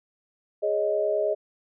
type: chord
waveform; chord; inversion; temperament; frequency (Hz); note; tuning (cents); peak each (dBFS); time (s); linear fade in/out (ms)
sine; Ab suspended fourth; none; just; 415.3 / 553.7 / 623; Ab4 / Db5 / Eb5; 0 / -2 / +2; -27 / -30 / -24; 0.62-1.35; 20
effects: none